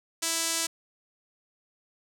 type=tone with band-pass filter; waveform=sawtooth; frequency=329.6 Hz; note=E4; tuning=in tune; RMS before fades=-29 dBFS; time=0.22-0.67 s; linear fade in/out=10 ms; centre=7500 Hz; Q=1.2; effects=none